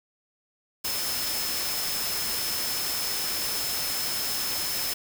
sine tone in noise, 5220 Hz, E8, 18 cents flat, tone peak -32 dBFS, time 0.84-4.94 s, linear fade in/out 10 ms, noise white, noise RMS -30 dBFS, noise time 0.84-4.94 s, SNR -5 dB, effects none

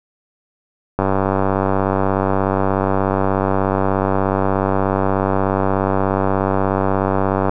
click train, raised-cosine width 1 ms, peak -3 dBFS, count 630, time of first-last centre 0.99-7.495 s, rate 96.7 Hz, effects none

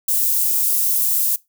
white high-pass noise, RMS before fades -18 dBFS, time 0.08-1.36 s, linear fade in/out 5 ms, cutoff 11000 Hz, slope 12 dB/octave, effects noise-tail reverb RT60 0.2 s tail -21 dB re dry

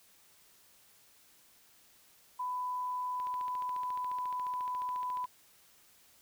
sine tone, 998 Hz, B5, 18 cents sharp, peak -33 dBFS, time 2.39-5.26 s, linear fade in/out 10 ms
click train, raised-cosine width 0.3 ms, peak -34 dBFS, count 30, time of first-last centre 3.2-5.242 s, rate 14.2 Hz
effects white hiss -63 dBFS RMS until 6.21 s

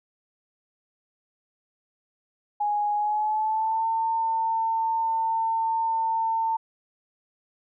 sine tone with pitch glide, 830.6 to 900.6 Hz, G#5 to A5, 0 to +40 cents, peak -22 dBFS, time 2.6-6.57 s, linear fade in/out 10 ms, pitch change +140 cents, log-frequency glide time 2.95-3.87 s, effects none

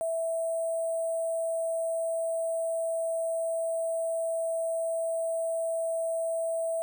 sine tone with sample-and-hold, 659.3 Hz, E5, in tune, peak -27 dBFS, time 0.01-6.82 s, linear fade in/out 0 ms, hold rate 8820 Hz, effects none

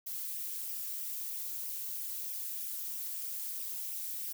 violet noise with flanger, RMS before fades -39 dBFS, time 0.06-4.33 s, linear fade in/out 10 ms, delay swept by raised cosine 0.34 to 4.54 ms, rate 3.1 Hz, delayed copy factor +0.8, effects none

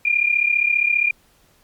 sine tone pair together, 2392 / 2427 Hz, D7 / D#7, +31 / -44 cents, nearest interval unison, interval 25 cents, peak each -18 dBFS, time 0.05-1.11 s, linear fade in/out 5 ms, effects pink hiss -57 dBFS RMS until 1.63 s + MP3 96 kbps

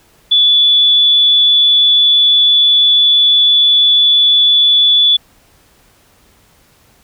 sine tone, 3449 Hz, A7, 35 cents flat, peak -6 dBFS, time 0.31-5.17 s, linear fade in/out 10 ms, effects pink hiss -50 dBFS RMS until 7.03 s

